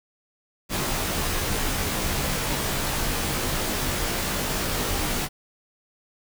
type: noise with comb filter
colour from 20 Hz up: pink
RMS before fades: -26 dBFS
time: 0.69-5.29 s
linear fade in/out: 50 ms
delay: 18 ms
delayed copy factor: -0.95
effects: none